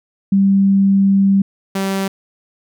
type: tone pair in turn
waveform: sine / sawtooth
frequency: 196 / 193.86 Hz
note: G3 / G3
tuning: 0 / -19 cents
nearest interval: unison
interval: 19 cents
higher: first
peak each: -9 / -13 dBFS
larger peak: first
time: 0.32-1.42 / 1.75-2.08 s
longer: first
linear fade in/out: 5 ms
effects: none